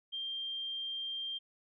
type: tone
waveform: sine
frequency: 3180 Hz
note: G7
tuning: 24 cents sharp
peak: -36 dBFS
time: 0.12-1.39 s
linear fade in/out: 20 ms
effects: none